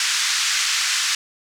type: band-pass noise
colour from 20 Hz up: white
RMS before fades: -21 dBFS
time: 0-1.15 s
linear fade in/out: 2 ms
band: 1300 to 6900 Hz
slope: 24 dB/octave
effects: none